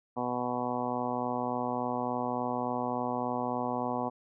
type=harmonic tone; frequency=123.47 Hz; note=B2; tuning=in tune; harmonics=1 / 2 / 3 / 4 / 5 / 6 / 7 / 8 / 9; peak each=-44 / -35 / -42 / -38 / -39 / -36 / -38 / -38 / -42 dBFS; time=0.16-4.1 s; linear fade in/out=20 ms; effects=none